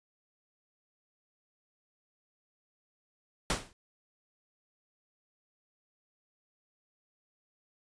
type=noise with exponential decay; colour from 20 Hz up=pink; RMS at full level=-25 dBFS; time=3.5-3.73 s; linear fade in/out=1 ms; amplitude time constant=48 ms; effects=resampled to 22050 Hz